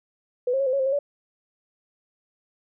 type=tone with pitch steps; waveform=sine; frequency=494.9 / 536 / 550 / 513 / 553 / 526 / 541 / 573 Hz; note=B4 / C5 / C#5 / C5 / C#5 / C5 / C#5 / D5; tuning=+4 / +42 / -14 / -34 / -4 / +9 / -42 / -43 cents; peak=-20 dBFS; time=0.47-0.99 s; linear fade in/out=5 ms; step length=65 ms; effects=none